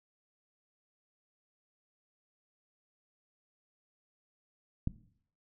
click, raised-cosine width 5 ms, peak -18 dBFS, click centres 4.874 s, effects noise-tail reverb RT60 0.6 s tail -17 dB re dry

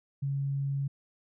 sine tone, 138.8 Hz, C#3, 3 cents sharp, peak -28 dBFS, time 0.22-0.88 s, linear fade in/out 10 ms, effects none

